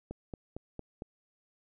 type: click train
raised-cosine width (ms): 2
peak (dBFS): -26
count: 5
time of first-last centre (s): 0.11-1.021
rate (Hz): 4.39
effects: none